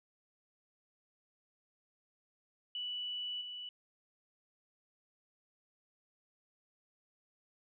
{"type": "tone with level steps", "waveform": "sine", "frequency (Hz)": 2960, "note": "F#7", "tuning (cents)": 0, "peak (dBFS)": [-37, -42], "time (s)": [2.75, 3.69], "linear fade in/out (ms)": 2, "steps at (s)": 3.41, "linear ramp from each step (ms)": 5, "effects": []}